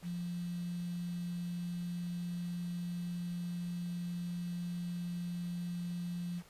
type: tone with quantisation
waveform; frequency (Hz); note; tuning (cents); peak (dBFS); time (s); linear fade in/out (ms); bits
sine; 174.61; F3; 0; -36; 0.02-6.43; 50; 9
effects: pink hiss -61 dBFS RMS until 6.49 s + resampled to 32000 Hz